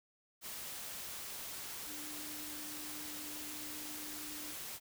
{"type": "tone in noise", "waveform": "sine", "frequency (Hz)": 300.8, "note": "D4", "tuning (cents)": 42, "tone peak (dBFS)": -51, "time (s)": [1.86, 4.56], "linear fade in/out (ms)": 50, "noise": "white", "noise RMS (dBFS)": -45, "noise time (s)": [0.41, 4.8], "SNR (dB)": -9, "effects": []}